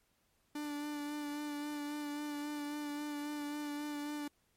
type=tone with vibrato; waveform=45% pulse; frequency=294.1 Hz; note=D4; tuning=3 cents sharp; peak=-38 dBFS; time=0.55-4.28 s; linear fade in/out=5 ms; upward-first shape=sine; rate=3.7 Hz; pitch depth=19 cents each way; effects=pink hiss -75 dBFS RMS until 4.56 s + MP3 64 kbps